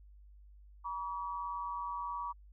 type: tone pair together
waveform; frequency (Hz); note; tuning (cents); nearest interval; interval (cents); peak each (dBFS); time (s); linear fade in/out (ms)
sine; 959 / 1140.4; A#5 / C#6; +49 / +49; minor third; 300; -39 / -39; 0.84-2.33; 20
effects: added 50 Hz sine -54 dBFS peak until 2.52 s